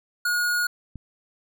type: tone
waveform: square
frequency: 1443 Hz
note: F#6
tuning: 44 cents flat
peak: -22 dBFS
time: 0.25-0.67 s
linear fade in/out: 5 ms
type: click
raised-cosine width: 5 ms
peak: -25 dBFS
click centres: 0.957 s
effects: none